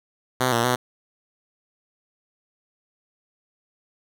5% pulse tone with pitch steps, 127.6 / 117.6 / 124.5 Hz, C3 / A#2 / B2, -43 / +16 / +14 cents, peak -8 dBFS, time 0.4-0.76 s, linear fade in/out 10 ms, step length 120 ms, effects none

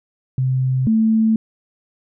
sine tone pair in turn, 130 / 221.3 Hz, C3 / A3, -11 / +10 cents, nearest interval major sixth, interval 921 cents, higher second, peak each -15 / -12 dBFS, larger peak second, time 0.38-0.87 / 0.87-1.36 s, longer neither, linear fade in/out 2 ms, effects none

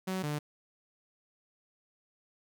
sawtooth tone pair in turn, 187.7 / 148.55 Hz, F#3 / D3, +25 / +20 cents, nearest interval major third, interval 405 cents, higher first, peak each -28 dBFS, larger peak neither, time 0.07-0.23 / 0.23-0.39 s, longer neither, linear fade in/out 10 ms, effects none

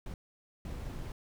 brown noise bursts at uneven times, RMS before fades -40 dBFS, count 2, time 0.06-0.14 / 0.65-1.12 s, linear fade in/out 2 ms, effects none

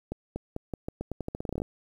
accelerating click train, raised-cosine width 2 ms, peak -19 dBFS, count 18, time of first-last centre 0.12-1.619 s, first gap 240 ms, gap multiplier 0.85, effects 9-bit

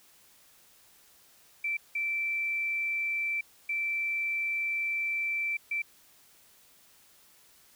sine tone bursts at uneven times, 2335 Hz, D7, 11 cents flat, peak -28 dBFS, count 4, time 1.64-1.77 / 1.95-3.41 / 3.69-5.57 / 5.71-5.82 s, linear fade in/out 5 ms, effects white hiss -60 dBFS RMS until 7.75 s

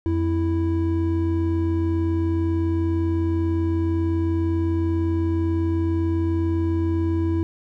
triangle tone pair together, 87.31 / 329.3 Hz, F2 / E4, 0 / -2 cents, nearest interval octave + major seventh, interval 2298 cents, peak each -20 dBFS, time 0.06-7.43 s, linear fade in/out 0 ms, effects none

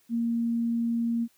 sine tone, 232.8 Hz, A#3, 2 cents flat, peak -24 dBFS, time 0.09-1.28 s, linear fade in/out 50 ms, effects white hiss -65 dBFS RMS until 1.37 s

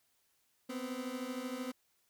30% pulse beating tone pair, 246.9 / 259.9 Hz, B3 / C4, 0 / -11 cents, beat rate 13 Hz, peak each -39 / -38 dBFS, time 0.69-1.72 s, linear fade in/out 10 ms, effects white hiss -75 dBFS RMS until 2.09 s

